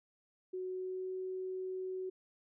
sine tone with pitch glide, 370 to 373.4 Hz, F#4 to F#4, 0 to +16 cents, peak -37 dBFS, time 0.53-2.1 s, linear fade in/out 10 ms, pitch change +16 cents, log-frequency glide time 0.65-1.12 s, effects none

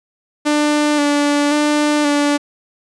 sawtooth tone with vibrato, 293.7 Hz, D4, in tune, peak -9 dBFS, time 0.45-2.38 s, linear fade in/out 20 ms, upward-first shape square, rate 0.94 Hz, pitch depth 22 cents each way, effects resampled to 22050 Hz

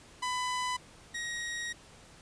sawtooth tone pair in turn, 1000 / 1887.7 Hz, B5 / A#6, +21 / +21 cents, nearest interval major seventh, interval 1100 cents, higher second, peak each -27 / -31 dBFS, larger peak first, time 0.22-0.77 / 1.14-1.73 s, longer second, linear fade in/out 10 ms, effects pink hiss -55 dBFS RMS until 2.21 s + resampled to 22050 Hz

